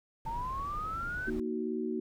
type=noise; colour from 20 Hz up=brown; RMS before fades=-42 dBFS; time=0.25-1.4 s; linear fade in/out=2 ms
type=linear sweep; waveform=sine; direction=up; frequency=890 to 1548 Hz; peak=-34 dBFS; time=0.26-1.3 s; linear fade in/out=5 ms
type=chord; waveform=sine; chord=D# minor; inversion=second; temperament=just; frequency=233.3 / 311.1 / 373.4 Hz; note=A#3 / D#4 / F#4; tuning=+2 / 0 / +16 cents; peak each=-35 / -37 / -35 dBFS; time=1.27-2 s; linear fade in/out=5 ms
effects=none